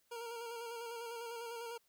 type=tone with vibrato; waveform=25% pulse; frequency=466.2 Hz; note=A#4; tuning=in tune; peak=-39 dBFS; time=0.11-1.78 s; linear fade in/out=10 ms; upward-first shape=square; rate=10 Hz; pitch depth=29 cents each way; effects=white hiss -75 dBFS RMS until 1.88 s